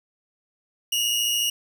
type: tone pair together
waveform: sawtooth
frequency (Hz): 2782 / 2896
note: F7 / F#7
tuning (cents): -7 / -38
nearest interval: minor second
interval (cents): 69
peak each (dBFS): -25 / -19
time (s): 0.92-1.5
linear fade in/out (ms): 5
effects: none